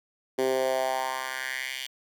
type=tone with high-pass filter sweep; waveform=10% pulse; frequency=130.81 Hz; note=C3; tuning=in tune; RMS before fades=-29 dBFS; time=0.38-1.87 s; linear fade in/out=10 ms; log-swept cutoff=350 to 2900 Hz; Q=3; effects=none